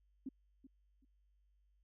sine tone with echo, 265.9 Hz, C4, 28 cents sharp, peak -40 dBFS, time 0.26-0.29 s, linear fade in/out 5 ms, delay 380 ms, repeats 2, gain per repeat -14 dB, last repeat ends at 1.05 s, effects added 50 Hz sine -70 dBFS peak until 1.83 s

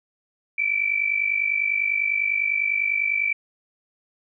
sine tone pair together, 2299 / 2349 Hz, D7 / D7, -37 / 0 cents, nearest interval unison, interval 37 cents, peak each -23 dBFS, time 0.58-3.33 s, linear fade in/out 5 ms, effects none

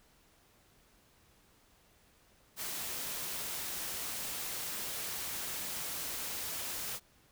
white noise, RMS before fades -39 dBFS, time 2.56-7 s, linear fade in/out 50 ms, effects pink hiss -66 dBFS RMS until 7.31 s

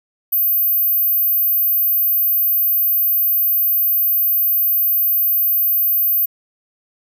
sine tone, 14380 Hz, A9, 36 cents sharp, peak -13 dBFS, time 0.32-6.26 s, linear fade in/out 10 ms, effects none

